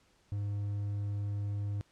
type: tone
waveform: triangle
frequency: 101.9 Hz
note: G#2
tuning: 32 cents flat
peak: -30 dBFS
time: 0.32-1.81 s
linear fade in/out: 0 ms
effects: pink hiss -68 dBFS RMS until 1.91 s + low-pass 8000 Hz 12 dB/octave